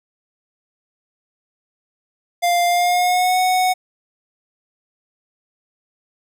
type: tone with pitch glide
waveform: square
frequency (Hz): 698.5 to 738.8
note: F5 to F#5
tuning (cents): 0 to -3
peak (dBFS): -15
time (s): 2.42-3.74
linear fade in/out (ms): 20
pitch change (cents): +97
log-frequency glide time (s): 2.66-3.39
effects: none